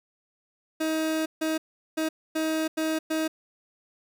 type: tone bursts at uneven times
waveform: 30% pulse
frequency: 316.4 Hz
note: D#4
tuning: 29 cents sharp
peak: -22 dBFS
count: 6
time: 0.8-1.26 / 1.41-1.58 / 1.97-2.09 / 2.35-2.68 / 2.77-2.99 / 3.1-3.28 s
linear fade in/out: 10 ms
effects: none